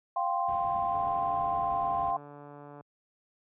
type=chord; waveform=sine; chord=F suspended second; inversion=none; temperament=equal; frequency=698.5 / 784 / 1046.5 Hz; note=F5 / G5 / C6; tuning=0 / 0 / 0 cents; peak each=-31 dBFS; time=0.16-2.17 s; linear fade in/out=5 ms
type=noise; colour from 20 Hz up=brown; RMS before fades=-42 dBFS; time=0.48-2.11 s; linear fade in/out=5 ms
type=click train; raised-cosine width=1 ms; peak=-34 dBFS; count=272; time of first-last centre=0.94-2.809 s; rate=145 Hz
effects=high-pass 80 Hz 12 dB/octave + resampled to 8000 Hz